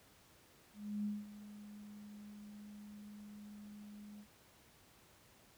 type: tone with ADSR envelope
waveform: sine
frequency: 207.7 Hz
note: G#3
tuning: in tune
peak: -35 dBFS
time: 0.73-4.27 s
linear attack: 320 ms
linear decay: 200 ms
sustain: -15 dB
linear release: 74 ms
effects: pink hiss -65 dBFS RMS until 5.57 s + high-pass 60 Hz 12 dB/octave